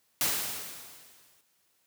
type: noise with exponential decay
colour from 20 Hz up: white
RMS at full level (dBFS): -26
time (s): 0.21-1.41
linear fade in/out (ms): 1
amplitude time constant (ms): 260
effects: white hiss -71 dBFS RMS until 1.86 s + high-pass 80 Hz 12 dB/octave